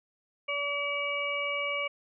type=harmonic tone; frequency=572 Hz; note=D5; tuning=46 cents flat; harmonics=1 / 2 / 4 / 5; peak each=-35 / -37 / -31 / -38 dBFS; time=0.48-1.88 s; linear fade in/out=10 ms; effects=none